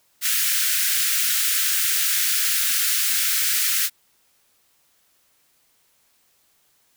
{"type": "high-pass noise", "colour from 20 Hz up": "white", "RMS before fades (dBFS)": -21, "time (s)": [0.21, 3.9], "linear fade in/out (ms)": 50, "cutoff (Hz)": 1400, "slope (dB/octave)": 48, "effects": ["white hiss -63 dBFS RMS until 6.96 s"]}